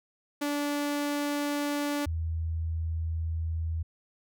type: tone pair in turn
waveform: sawtooth / sine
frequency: 290 / 81.38 Hz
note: D4 / E2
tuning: -22 / -22 cents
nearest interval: octave + minor seventh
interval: 2200 cents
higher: first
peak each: -24 / -28 dBFS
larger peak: first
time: 0.41-2.06 / 2.06-3.83 s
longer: second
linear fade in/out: 10 ms
effects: none